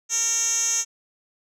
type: tone with band-pass filter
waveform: 10% pulse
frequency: 459.4 Hz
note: A#4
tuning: 25 cents flat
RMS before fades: -23 dBFS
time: 0.09-0.85 s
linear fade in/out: 50 ms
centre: 6300 Hz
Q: 7.9
effects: none